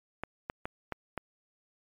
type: clicks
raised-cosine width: 0.5 ms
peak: -19 dBFS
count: 5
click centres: 0.236 / 0.499 / 0.655 / 0.923 / 1.177 s
effects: MP3 96 kbps